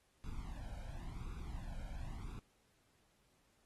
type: noise with flanger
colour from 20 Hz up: brown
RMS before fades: -45 dBFS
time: 0.24-2.39 s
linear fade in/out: 0 ms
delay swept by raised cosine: 0.8 to 1.31 ms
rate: 0.94 Hz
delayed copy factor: +0.9
effects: pink hiss -75 dBFS RMS until 3.65 s + AAC 32 kbps